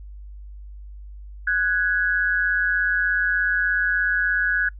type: tone pair together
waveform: sine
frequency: 1480 / 1663.3 Hz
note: F#6 / G#6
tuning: 0 / +2 cents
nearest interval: major second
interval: 202 cents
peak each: -21 dBFS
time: 1.47-4.69 s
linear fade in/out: 5 ms
effects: noise-tail reverb RT60 0.1 s tail -26 dB re dry + added 50 Hz sine -36 dBFS peak until 4.79 s